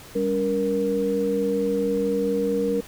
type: tone cluster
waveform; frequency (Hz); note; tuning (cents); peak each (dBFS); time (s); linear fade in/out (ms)
sine; 197.8 / 282.3 / 469.9; G3 / C#4 / A#4; +16 / +32 / +14; -27 / -28 / -22; 0.15-2.81; 10
effects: pink hiss -44 dBFS RMS until 2.87 s